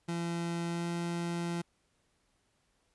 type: tone with pitch glide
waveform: 30% pulse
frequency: 170 to 171.28 Hz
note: F3 to F3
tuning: -46 to -33 cents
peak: -30 dBFS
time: 0.08-1.62 s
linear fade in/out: 10 ms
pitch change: +13 cents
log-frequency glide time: 0.68-0.88 s
effects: pink hiss -74 dBFS RMS until 2.94 s + resampled to 24000 Hz